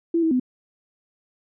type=tone with pitch steps; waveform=sine; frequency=335 / 322.9 / 252.8 Hz; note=E4 / E4 / B3; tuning=+28 / -36 / +41 cents; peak=-17 dBFS; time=0.14-0.398 s; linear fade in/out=5 ms; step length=86 ms; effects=none